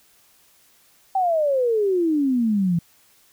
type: exponential sweep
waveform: sine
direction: down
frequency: 784 to 164.81 Hz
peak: -17 dBFS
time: 1.15-2.79 s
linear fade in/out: 5 ms
effects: white hiss -57 dBFS RMS until 3.32 s